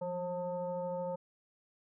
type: tone with frequency modulation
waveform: sine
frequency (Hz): 535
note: C5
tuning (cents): +38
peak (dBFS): -34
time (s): 0.01-1.16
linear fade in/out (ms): 10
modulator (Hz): 361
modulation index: 0.8
effects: none